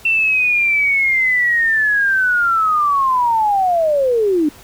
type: linear sweep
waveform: sine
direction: down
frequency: 2700 to 287.2 Hz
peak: -12 dBFS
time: 0.05-4.49 s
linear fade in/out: 5 ms
effects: pink hiss -42 dBFS RMS until 4.63 s